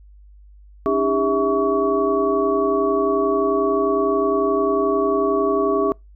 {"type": "tone cluster", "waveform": "sine", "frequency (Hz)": [282.1, 313.3, 401.7, 653, 1127], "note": ["C#4", "D#4", "G4", "E5", "C#6"], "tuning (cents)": [30, 12, 42, -17, 28], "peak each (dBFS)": [-24, -27, -19, -24, -23], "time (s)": [0.86, 5.92], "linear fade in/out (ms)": 0, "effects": ["noise-tail reverb RT60 0.2 s tail -26 dB re dry", "added 50 Hz sine -43 dBFS peak until 6.15 s"]}